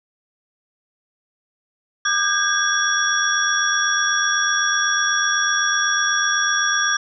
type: tone cluster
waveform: sine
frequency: 1201 / 1544 / 1632 / 3386 / 5630 Hz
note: D6 / G6 / G#6 / G#7 / F8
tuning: +38 / -27 / -31 / +33 / +13 cents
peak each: -24 / -25 / -20 / -26 / -23 dBFS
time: 2.05-6.97 s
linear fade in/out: 5 ms
effects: none